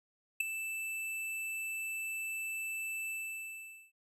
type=tone with ADSR envelope; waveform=square; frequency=2644 Hz; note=E7; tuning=5 cents sharp; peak=-25 dBFS; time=0.4-3.92 s; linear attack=7 ms; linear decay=7 ms; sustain=-12 dB; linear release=820 ms; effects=resampled to 32000 Hz